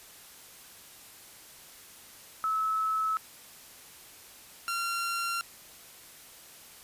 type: tone pair in turn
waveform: sine / sawtooth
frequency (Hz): 1299 / 1376.2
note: E6 / F6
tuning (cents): -26 / -26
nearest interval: minor second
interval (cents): 100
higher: second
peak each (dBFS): -26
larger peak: neither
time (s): 2.44-3.17 / 4.68-5.41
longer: neither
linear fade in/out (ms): 0
effects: white hiss -51 dBFS RMS until 6.83 s + resampled to 32000 Hz